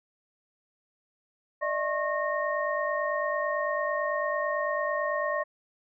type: tone cluster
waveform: sine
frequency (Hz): 595 / 644 / 1085 / 1850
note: D5 / E5 / C#6 / A#6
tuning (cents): +22 / -41 / -37 / -14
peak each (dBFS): -30 / -34 / -31 / -33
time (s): 1.61-5.44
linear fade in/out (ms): 20
effects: none